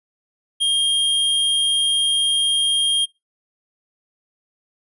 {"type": "tone", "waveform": "square", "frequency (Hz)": 3222, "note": "G7", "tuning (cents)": 47, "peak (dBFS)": -16, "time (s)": [0.6, 3.06], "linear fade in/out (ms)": 20, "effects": ["noise-tail reverb RT60 0.2 s tail -22 dB re dry", "resampled to 24000 Hz"]}